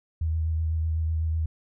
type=tone with vibrato; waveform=sine; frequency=80.1 Hz; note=E2; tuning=49 cents flat; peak=-23 dBFS; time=0.21-1.46 s; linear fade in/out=5 ms; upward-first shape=triangle; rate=8 Hz; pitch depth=28 cents each way; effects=none